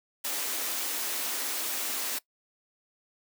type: high-pass noise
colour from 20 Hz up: white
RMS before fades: -32 dBFS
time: 0.24-2.19 s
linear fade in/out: 10 ms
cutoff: 230 Hz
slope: 96 dB/octave
effects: noise-tail reverb RT60 0.1 s tail -21 dB re dry